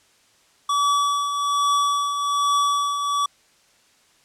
square tone with tremolo, 1145 Hz, D6, 44 cents flat, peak -17 dBFS, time 0.69-3.26 s, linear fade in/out 5 ms, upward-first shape triangle, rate 1.2 Hz, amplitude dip 55%, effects white hiss -58 dBFS RMS until 4.24 s + low-pass 8000 Hz 12 dB/octave

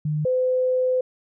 sine tone pair in turn, 151.5 / 509.6 Hz, D#3 / C5, -46 / -46 cents, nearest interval octave + major sixth, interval 2100 cents, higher second, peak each -21 / -18 dBFS, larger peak second, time 0.05-0.25 / 0.25-1.01 s, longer second, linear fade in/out 5 ms, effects none

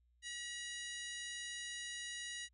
harmonic tone, 961 Hz, B5, 48 cents flat, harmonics 2 / 3 / 4 / 5 / 6 / 7 / 8 / 9 / 10, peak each -47 / -50 / -50 / -59 / -55 / -51 / -63 / -64 / -56 dBFS, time 0.22-2.49 s, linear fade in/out 50 ms, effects added 60 Hz sine -70 dBFS peak until 2.53 s

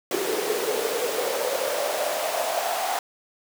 pink noise with high-pass filter sweep, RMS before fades -26 dBFS, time 0.11-2.99 s, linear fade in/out 2 ms, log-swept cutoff 380 to 750 Hz, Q 6.3, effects none

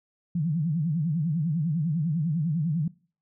sine tone with vibrato, 159.3 Hz, D#3, 41 cents sharp, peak -23 dBFS, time 0.35-2.88 s, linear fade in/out 5 ms, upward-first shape sine, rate 10 Hz, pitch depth 190 cents each way, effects noise-tail reverb RT60 0.4 s tail -22 dB re dry

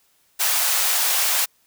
white high-pass noise, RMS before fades -20 dBFS, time 0.39-1.46 s, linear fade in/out 20 ms, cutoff 600 Hz, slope 24 dB/octave, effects white hiss -62 dBFS RMS until 1.66 s

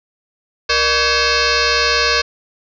sine tone with frequency modulation, 1543 Hz, G6, 28 cents flat, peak -12 dBFS, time 0.69-2.22 s, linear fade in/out 10 ms, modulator 536 Hz, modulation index 6.8, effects none

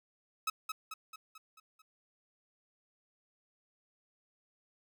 sawtooth tone with echo, 1285 Hz, E6, 45 cents flat, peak -27 dBFS, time 0.47-0.5 s, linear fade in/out 5 ms, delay 220 ms, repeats 6, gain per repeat -5 dB, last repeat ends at 1.82 s, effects none

